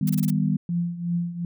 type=chord; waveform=sine; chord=Eb augmented; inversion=none; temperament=equal; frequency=155.56 / 196 / 246.9 Hz; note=Eb3 / G3 / B3; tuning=0 / 0 / 0 cents; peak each=-23 / -23 / -27 dBFS; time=0.01-0.57 s; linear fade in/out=5 ms
type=noise bursts; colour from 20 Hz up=blue; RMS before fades=-33 dBFS; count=5; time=0.07-0.305 s; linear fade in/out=5 ms; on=27 ms; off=25 ms
type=tone with tremolo; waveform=sine; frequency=172.6 Hz; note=F3; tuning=20 cents flat; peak=-20 dBFS; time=0.69-1.45 s; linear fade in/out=2 ms; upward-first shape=triangle; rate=2.7 Hz; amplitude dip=80%
effects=none